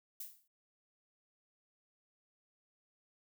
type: noise with exponential decay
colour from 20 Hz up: violet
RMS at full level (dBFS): -41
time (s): 0.2-0.48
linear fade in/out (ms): 5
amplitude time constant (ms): 59
effects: none